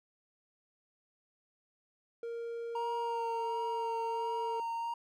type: tone with pitch glide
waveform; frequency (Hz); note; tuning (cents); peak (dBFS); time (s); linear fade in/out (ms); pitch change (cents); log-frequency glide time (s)
triangle; 465.9 to 452.6; A#4 to A4; -1 to +49; -35; 2.23-4.6; 2; -50; 3.16-3.44
type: tone with vibrato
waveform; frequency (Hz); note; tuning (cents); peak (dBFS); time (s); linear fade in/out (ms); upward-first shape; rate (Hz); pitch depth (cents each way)
triangle; 934; A#5; +3; -32; 2.75-4.94; 5; sine; 1.4; 22
effects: none